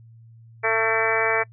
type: harmonic tone with a mistuned harmonic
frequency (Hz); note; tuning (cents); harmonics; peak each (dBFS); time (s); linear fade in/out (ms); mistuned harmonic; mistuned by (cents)
223.6; A3; +28; 2 / 3 / 4 / 5 / 6 / 7 / 8 / 9 / 10; -25 / -27 / -29 / -30 / -29 / -30 / -27 / -28 / -26; 0.63-1.44; 20; 10; +45
effects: noise-tail reverb RT60 0.1 s tail -25 dB re dry + added 114 Hz sine -45 dBFS peak until 1.52 s